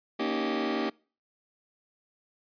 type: chord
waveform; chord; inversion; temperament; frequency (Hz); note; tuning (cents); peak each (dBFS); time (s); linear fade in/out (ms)
sawtooth; Eb dominant seventh; second; just; 233.3 / 280 / 311.1 / 388.9; Bb3 / Db4 / Eb4 / G4; +2 / +18 / 0 / -14; -29; 0.19-0.9; 10
effects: noise-tail reverb RT60 0.4 s tail -26 dB re dry + resampled to 11025 Hz